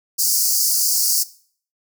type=high-pass noise; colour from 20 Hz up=pink; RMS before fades=-18 dBFS; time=0.18-1.24 s; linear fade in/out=20 ms; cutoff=4600 Hz; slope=96 dB/octave; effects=noise-tail reverb RT60 0.5 s tail -18 dB re dry